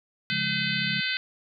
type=chord; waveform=sine; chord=Db major; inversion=none; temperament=just; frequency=138.59 / 173.24 / 207.9 Hz; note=Db3 / F3 / Ab3; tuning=0 / -14 / +2 cents; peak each=-35 dBFS; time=0.3-1.01 s; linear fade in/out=10 ms
type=harmonic tone; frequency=510 Hz; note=C5; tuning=44 cents flat; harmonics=3 / 4 / 5 / 6 / 7 / 8 / 9; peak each=-31 / -32 / -33 / -34 / -34 / -35 / -36 dBFS; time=0.3-1.17 s; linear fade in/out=0 ms
effects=none